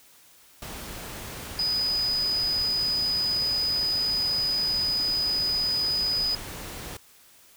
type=tone in noise; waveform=sine; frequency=4978 Hz; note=D#8; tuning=in tune; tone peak=-23 dBFS; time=1.59-6.35 s; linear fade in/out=2 ms; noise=pink; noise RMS=-38 dBFS; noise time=0.62-6.97 s; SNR=+12 dB; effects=white hiss -55 dBFS RMS until 7.56 s